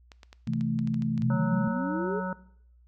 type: clicks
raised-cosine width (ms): 0.2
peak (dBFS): -29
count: 12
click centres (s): 0.118 / 0.232 / 0.329 / 0.474 / 0.535 / 0.61 / 0.79 / 0.874 / 0.943 / 1.022 / 1.178 / 1.221
type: chord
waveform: sine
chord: A minor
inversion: first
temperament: equal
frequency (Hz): 130.81 / 164.81 / 220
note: C3 / E3 / A3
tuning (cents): 0 / 0 / 0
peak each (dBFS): -31 / -32 / -29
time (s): 0.47-1.68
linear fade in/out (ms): 5
type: exponential sweep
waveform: sine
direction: up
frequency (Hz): 113.2 to 442.2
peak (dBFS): -29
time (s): 1.19-2.21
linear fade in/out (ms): 20
type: harmonic tone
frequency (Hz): 185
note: F#3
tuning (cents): 0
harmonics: 1 / 3 / 5 / 7 / 8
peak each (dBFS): -31 / -36 / -38 / -39 / -40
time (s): 1.3-2.33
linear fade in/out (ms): 2
effects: noise-tail reverb RT60 0.7 s tail -19 dB re dry + added 60 Hz sine -55 dBFS peak until 2.87 s